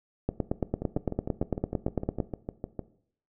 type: two click trains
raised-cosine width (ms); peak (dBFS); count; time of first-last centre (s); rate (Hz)
2; -13 / -19; 18 / 14; 0.29-2.202 / 0.82-2.793; 8.89 / 6.59
effects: noise-tail reverb RT60 0.6 s tail -17 dB re dry